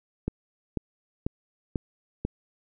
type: click train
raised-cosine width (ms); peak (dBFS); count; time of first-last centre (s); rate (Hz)
3; -14; 5; 0.28-2.25; 2.03
effects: none